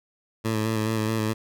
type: tone with vibrato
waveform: 15% pulse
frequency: 110 Hz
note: A2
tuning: in tune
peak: -17 dBFS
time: 0.44-1.34 s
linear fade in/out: 20 ms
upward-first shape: square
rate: 4.7 Hz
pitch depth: 25 cents each way
effects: none